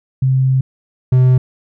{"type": "tone pair in turn", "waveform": ["sine", "triangle"], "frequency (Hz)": [131.6, 127.71], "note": ["C3", "C3"], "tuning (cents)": [10, -42], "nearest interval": "minor second", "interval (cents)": 52, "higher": "first", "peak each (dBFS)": [-10, -5], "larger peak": "second", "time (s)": [[0.22, 0.61], [1.12, 1.38]], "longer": "first", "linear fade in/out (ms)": 5, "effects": []}